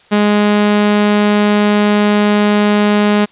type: tone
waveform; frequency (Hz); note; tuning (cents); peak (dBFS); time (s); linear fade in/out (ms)
sawtooth; 207.7; G#3; 0; -5; 0.11-3.26; 20
effects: white hiss -47 dBFS RMS until 3.31 s + resampled to 8000 Hz